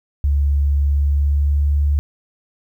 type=tone with pitch glide; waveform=sine; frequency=71.1 to 72.38 Hz; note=C#2 to D2; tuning=+45 to -25 cents; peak=-13 dBFS; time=0.24-1.99 s; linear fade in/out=0 ms; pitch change=+30 cents; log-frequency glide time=0.85-1.81 s; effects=9-bit